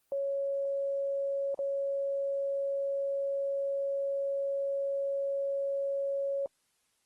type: tone with dropouts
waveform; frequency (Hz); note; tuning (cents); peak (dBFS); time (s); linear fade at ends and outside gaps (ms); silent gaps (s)
sine; 554.4; C#5; 0; -29; 0.12-6.46; 1; 1.545-1.59
effects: white hiss -74 dBFS RMS until 7.05 s + Opus 24 kbps